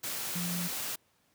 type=tone in noise; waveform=sine; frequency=175.5 Hz; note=F3; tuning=9 cents sharp; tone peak=-33 dBFS; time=0.35-0.68 s; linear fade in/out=10 ms; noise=white; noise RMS=-36 dBFS; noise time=0.03-0.96 s; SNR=0 dB; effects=pink hiss -70 dBFS RMS until 1.34 s + high-pass 100 Hz 12 dB/octave